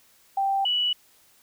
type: tone pair in turn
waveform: sine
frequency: 784 / 2948 Hz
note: G5 / F#7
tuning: 0 / -7 cents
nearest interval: octave + major seventh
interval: 2293 cents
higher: second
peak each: -21 dBFS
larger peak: neither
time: 0.37-0.65 / 0.65-0.93 s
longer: neither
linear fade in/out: 5 ms
effects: white hiss -59 dBFS RMS until 1.42 s